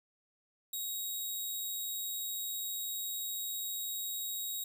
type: tone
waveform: 5% pulse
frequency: 3797 Hz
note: A#7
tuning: 31 cents sharp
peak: -28 dBFS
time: 0.73-4.64 s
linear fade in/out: 5 ms
effects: none